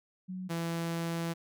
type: tone pair in turn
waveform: sine / sawtooth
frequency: 185 / 167.27 Hz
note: F#3 / E3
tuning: 0 / +26 cents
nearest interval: major second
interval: 174 cents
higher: first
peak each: -36 / -28 dBFS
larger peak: second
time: 0.28-0.49 / 0.49-1.34 s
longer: second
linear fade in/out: 20 ms
effects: none